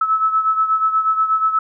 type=beating tone pair; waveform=sine; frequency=1300 / 1308.3 Hz; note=E6 / E6; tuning=-24 / -13 cents; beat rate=8.3 Hz; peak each=-15 / -21 dBFS; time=0.01-1.59 s; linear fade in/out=5 ms; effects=none